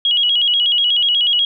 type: tone with vibrato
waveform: sine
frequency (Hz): 3101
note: G7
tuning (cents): -19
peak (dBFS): -12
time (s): 0.05-1.45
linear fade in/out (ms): 2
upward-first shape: square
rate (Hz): 8.2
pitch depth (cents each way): 100
effects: none